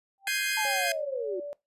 sine tone with exponential growth, 784 Hz, G5, in tune, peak -35 dBFS, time 0.18-0.28 s, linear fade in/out 0 ms, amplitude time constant 20 ms
sawtooth chord, Ab major seventh, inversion third, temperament equal, 1568 / 1661.2 / 2093 / 2489 Hz, G6 / Ab6 / C7 / Eb7, 0 / 0 / 0 / 0 cents, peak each -29 dBFS, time 0.27-0.92 s, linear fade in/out 2 ms
sine linear sweep, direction down, 890 to 349.2 Hz, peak -30 dBFS, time 0.57-1.4 s, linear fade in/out 5 ms
sine tone with pitch glide, 554.4 to 579.3 Hz, C#5 to D5, 0 to -24 cents, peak -34 dBFS, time 0.65-1.53 s, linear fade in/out 0 ms, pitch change +76 cents, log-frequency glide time 1.22-1.32 s
effects noise-tail reverb RT60 0.2 s tail -21 dB re dry + resampled to 32000 Hz

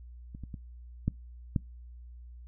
clicks, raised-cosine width 5 ms, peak -30 / -29 / -27 / -14 / -14 dBFS, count 5, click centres 0.349 / 0.437 / 0.542 / 1.08 / 1.562 s, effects noise-tail reverb RT60 0.2 s tail -24 dB re dry + added 60 Hz sine -45 dBFS peak until 2.47 s

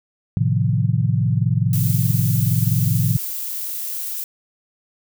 sine chord, F dominant seventh, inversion first, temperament equal, 110 / 130.81 / 155.56 / 174.61 Hz, A2 / C3 / Eb3 / F3, 0 / 0 / 0 / 0 cents, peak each -19 / -20 / -23 / -24 dBFS, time 0.37-3.17 s, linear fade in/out 0 ms
violet noise, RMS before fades -27 dBFS, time 1.73-4.24 s, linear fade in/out 2 ms
effects none

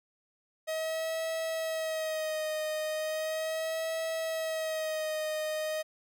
45% pulse tone with vibrato, 633 Hz, D#5, 30 cents sharp, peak -31 dBFS, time 0.67-5.83 s, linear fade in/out 20 ms, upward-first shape sine, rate 0.37 Hz, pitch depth 39 cents each way, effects none

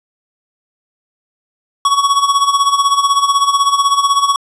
square tone with tremolo, 1120 Hz, C#6, 18 cents sharp, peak -8 dBFS, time 1.85-4.36 s, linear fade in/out 2 ms, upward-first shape sine, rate 16 Hz, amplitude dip 70%, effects resampled to 22050 Hz + 8-bit

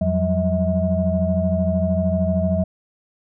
sine tone cluster, 86.6 / 178.6 / 191.7 / 642 Hz, F2 / F3 / G3 / E5, -14 / +39 / -38 / -46 cents, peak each -22 dBFS, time 0.01-2.64 s, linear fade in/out 5 ms, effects tanh soft clip ceiling -7 dBFS

